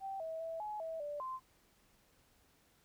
sine tone with pitch steps, 778 / 646 / 655 / 845 / 649 / 586 / 1040 Hz, G5 / E5 / E5 / G#5 / E5 / D5 / C6, -13 / -35 / -11 / +30 / -27 / -4 / -11 cents, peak -39 dBFS, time 0-1.4 s, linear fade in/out 50 ms, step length 200 ms, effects pink hiss -70 dBFS RMS until 2.84 s

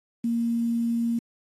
sine tone with quantisation, 233.1 Hz, A#3, in tune, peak -22 dBFS, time 0.24-1.19 s, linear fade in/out 5 ms, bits 8, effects AAC 32 kbps

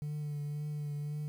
sine tone with vibrato, 147.9 Hz, D3, 13 cents sharp, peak -32 dBFS, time 0.02-1.28 s, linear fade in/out 0 ms, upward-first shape triangle, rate 1.9 Hz, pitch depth 27 cents each way, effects tanh soft clip ceiling -34 dBFS + 10-bit

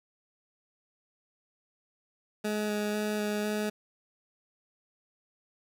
20% pulse tone with vibrato, 210.2 Hz, G#3, 21 cents sharp, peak -24 dBFS, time 2.44-3.7 s, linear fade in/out 10 ms, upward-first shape square, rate 2 Hz, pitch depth 9 cents each way, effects none

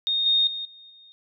sine tone with level steps, 3694 Hz, A#7, 16 cents flat, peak -21 / -17 / -29 / -45 / -48 dBFS, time 0.07-1.12 s, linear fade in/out 0 ms, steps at 0.26 / 0.47 / 0.65 / 0.9 s, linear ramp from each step 2 ms, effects none

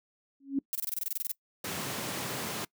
sine tone with exponential growth, 275.1 Hz, C#4, 13 cents flat, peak -22 dBFS, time 0.4-0.59 s, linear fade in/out 5 ms, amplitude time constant 40 ms
violet noise bursts, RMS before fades -32 dBFS, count 13, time 0.73-1.316 s, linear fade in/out 0 ms, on 22 ms, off 25 ms
pink high-pass noise, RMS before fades -36 dBFS, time 1.64-2.65 s, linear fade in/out 5 ms, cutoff 120 Hz, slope 24 dB/octave
effects noise-tail reverb RT60 0.1 s tail -23 dB re dry

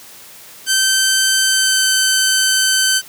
10% pulse tone with pitch glide, 1547 to 1536.3 Hz, G6 to G6, -23 to -35 cents, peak -3 dBFS, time 0.66-3.02 s, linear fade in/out 50 ms, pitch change -12 cents, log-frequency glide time 1.4-1.89 s, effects white hiss -39 dBFS RMS until 3.08 s + high-pass 80 Hz 12 dB/octave

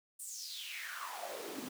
pink noise with high-pass filter sweep, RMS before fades -44 dBFS, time 0.19-1.69 s, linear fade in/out 10 ms, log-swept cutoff 9300 to 220 Hz, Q 5.5, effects none

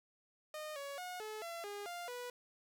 sawtooth tone with pitch steps, 613 / 561 / 724 / 430.8 / 677 / 408.3 / 699 / 490.6 Hz, D#5 / C#5 / F#5 / A4 / E5 / G#4 / F5 / B4, -26 / +21 / -38 / -37 / +46 / -29 / +1 / -12 cents, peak -39 dBFS, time 0.54-2.3 s, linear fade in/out 2 ms, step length 220 ms, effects none

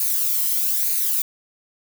violet noise with flanger, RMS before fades -21 dBFS, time 0-1.22 s, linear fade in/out 2 ms, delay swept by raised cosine 0.45 to 0.99 ms, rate 1.1 Hz, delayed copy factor +0.55, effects none

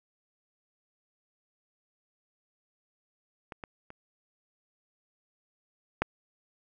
clicks, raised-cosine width 0.5 ms, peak -25 / -24 / -30 / -10 dBFS, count 4, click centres 3.522 / 3.638 / 3.904 / 6.02 s, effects none

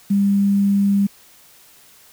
sine tone with quantisation, 199.6 Hz, G3, 32 cents sharp, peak -13 dBFS, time 0.1-1.07 s, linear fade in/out 10 ms, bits 7, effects white hiss -49 dBFS RMS until 2.12 s

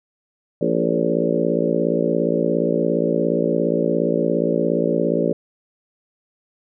harmonic tone with a mistuned harmonic, 57.2 Hz, A#1, 32 cents flat, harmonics 3 / 4 / 5 / 6 / 7 / 8 / 9 / 10, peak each -25 / -25 / -25 / -25 / -25 / -25 / -25 / -25 dBFS, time 0.61-5.33 s, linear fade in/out 5 ms, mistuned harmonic 8, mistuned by -27 cents, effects none

